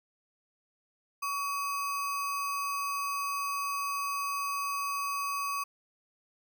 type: tone with sample-and-hold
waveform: sine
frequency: 1131 Hz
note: C#6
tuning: 34 cents sharp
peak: -30 dBFS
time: 1.22-5.64 s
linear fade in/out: 10 ms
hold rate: 3675 Hz
effects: none